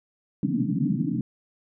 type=band-pass noise; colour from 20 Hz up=white; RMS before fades=-25 dBFS; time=0.43-1.21 s; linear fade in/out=2 ms; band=130 to 300 Hz; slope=96 dB/octave; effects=none